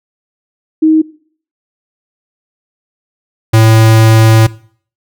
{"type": "tone pair in turn", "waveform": ["sine", "square"], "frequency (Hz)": [315, 111.37], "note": ["D#4", "A2"], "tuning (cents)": [21, 21], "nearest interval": "octave + tritone", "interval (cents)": 1800, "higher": "first", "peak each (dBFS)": -4, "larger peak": "neither", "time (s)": [[0.82, 1.02], [3.53, 4.47]], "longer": "second", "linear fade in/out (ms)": 10, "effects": ["noise-tail reverb RT60 0.5 s tail -20 dB re dry"]}